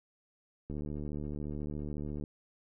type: click train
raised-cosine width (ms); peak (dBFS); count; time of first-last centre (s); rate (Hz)
3; -27; 115; 0.7-2.238; 74.1
effects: none